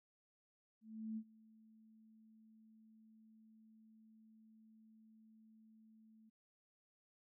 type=tone with ADSR envelope; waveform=sine; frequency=220 Hz; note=A3; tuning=in tune; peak=-40 dBFS; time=0.81-6.3 s; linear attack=360 ms; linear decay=64 ms; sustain=-23 dB; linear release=13 ms; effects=none